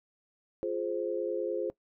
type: chord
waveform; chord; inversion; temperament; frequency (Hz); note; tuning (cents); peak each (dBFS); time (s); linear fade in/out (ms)
sine; F minor; none; just; 349.2 / 419.1 / 523.8; F4 / Ab4 / C5; 0 / +16 / +2; -34; 0.63-1.7; 0
effects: noise-tail reverb RT60 0.1 s tail -20 dB re dry